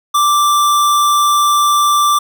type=tone; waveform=square; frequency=1174.7 Hz; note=D6; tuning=in tune; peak=-10 dBFS; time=0.14-2.19 s; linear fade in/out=10 ms; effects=none